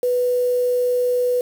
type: tone with quantisation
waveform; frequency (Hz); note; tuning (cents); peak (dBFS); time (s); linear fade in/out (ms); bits
sine; 493.9; B4; 0; -16; 0.03-1.41; 2; 6
effects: none